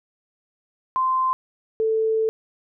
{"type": "tone pair in turn", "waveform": "sine", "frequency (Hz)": [1039, 442.2], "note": ["C6", "A4"], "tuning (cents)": [-12, 9], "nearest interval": "octave + minor third", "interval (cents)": 1479, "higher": "first", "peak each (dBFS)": [-18, -18], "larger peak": "neither", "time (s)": [[0.96, 1.33], [1.8, 2.29]], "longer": "second", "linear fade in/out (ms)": 0, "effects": []}